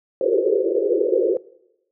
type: band-pass noise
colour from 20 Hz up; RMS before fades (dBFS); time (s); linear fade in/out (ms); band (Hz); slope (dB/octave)
pink; -19; 0.21-1.37; 2; 350 to 530; 96
effects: noise-tail reverb RT60 0.9 s tail -22 dB re dry